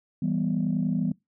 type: chord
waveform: sine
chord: E minor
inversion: none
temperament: equal with one note detuned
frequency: 164.81 / 196 / 245.2 Hz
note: E3 / G3 / B3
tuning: 0 / 0 / -12 cents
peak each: -27 dBFS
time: 0.22-1.12 s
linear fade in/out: 5 ms
effects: noise-tail reverb RT60 0.2 s tail -23 dB re dry + tanh soft clip ceiling -16 dBFS